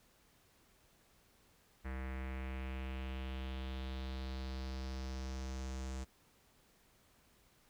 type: tone with low-pass filter sweep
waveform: square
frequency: 65.41 Hz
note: C2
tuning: in tune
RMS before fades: -42 dBFS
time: 1.84-6.05 s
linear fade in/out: 20 ms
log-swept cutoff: 1900 to 7400 Hz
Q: 2.9
effects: pink hiss -69 dBFS RMS until 7.69 s